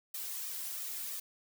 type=noise with flanger; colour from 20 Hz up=blue; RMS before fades=-40 dBFS; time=0.14-1.2 s; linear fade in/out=5 ms; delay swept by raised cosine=1.6 to 2.9 ms; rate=3 Hz; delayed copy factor=+0.7; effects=none